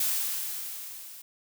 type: noise with level ramp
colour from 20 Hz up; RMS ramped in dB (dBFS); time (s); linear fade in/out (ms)
blue; -26 to -46; 0-1.22; 5
effects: none

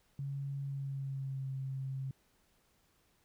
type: tone with pitch glide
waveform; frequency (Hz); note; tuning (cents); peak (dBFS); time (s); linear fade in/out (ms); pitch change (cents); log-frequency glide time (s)
sine; 139 to 133.8; C#3 to C3; +5 to +39; -36; 0.19-2.11; 2; -66; 0.61-1.49
effects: pink hiss -72 dBFS RMS until 3.24 s

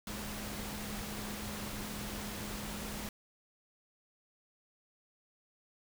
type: tone in noise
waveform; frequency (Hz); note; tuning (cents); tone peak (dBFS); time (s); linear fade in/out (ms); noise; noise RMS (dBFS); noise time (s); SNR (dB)
sine; 207.8; G#3; +1; -44; 0.07-3.09; 2; pink; -42; 0.07-3.09; -5
effects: none

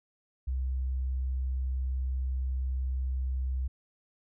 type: tone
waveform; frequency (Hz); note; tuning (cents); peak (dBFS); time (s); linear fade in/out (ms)
sine; 64.7; C2; -19; -28; 0.47-3.68; 10
effects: none

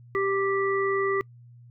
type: harmonic tone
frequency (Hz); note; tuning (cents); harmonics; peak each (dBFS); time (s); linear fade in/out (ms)
392; G4; 0; 1 / 3 / 5; -24 / -29 / -31; 0.15-1.21; 0
effects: noise-tail reverb RT60 0.1 s tail -25 dB re dry + added 120 Hz sine -47 dBFS peak until 1.7 s

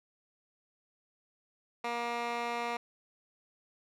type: tone with band-pass filter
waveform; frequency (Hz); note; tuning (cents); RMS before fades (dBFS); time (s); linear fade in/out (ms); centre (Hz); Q
15% pulse; 237; A#3; +29; -35; 1.84-2.77; 5; 1500; 0.86
effects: none

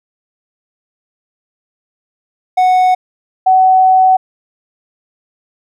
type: tone pair in turn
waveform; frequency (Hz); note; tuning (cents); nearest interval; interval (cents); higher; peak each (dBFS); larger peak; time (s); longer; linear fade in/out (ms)
triangle / sine; 738 / 751.3; F#5 / F#5; -5 / +26; unison; 31; second; -5; neither; 2.57-2.95 / 3.46-4.17; second; 10
effects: none

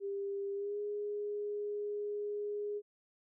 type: tone with pitch glide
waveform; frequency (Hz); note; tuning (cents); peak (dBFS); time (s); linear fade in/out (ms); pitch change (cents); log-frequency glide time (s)
sine; 398.2 to 413.7; G4 to G#4; +27 to -7; -35; 0-2.82; 50; +66; 0.54-0.79
effects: none

